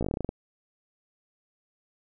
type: slowing click train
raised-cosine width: 2 ms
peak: -16 dBFS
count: 11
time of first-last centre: 0.01-0.291 s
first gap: 16 ms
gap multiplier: 1.12
effects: none